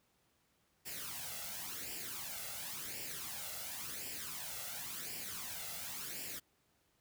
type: noise with flanger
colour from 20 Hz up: white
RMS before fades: -44 dBFS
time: 0.85-6.4 s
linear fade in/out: 20 ms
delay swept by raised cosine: 0.39 to 1.49 ms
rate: 0.93 Hz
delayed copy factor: +0.65
effects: pink hiss -75 dBFS RMS until 7 s + high-pass 60 Hz 12 dB/octave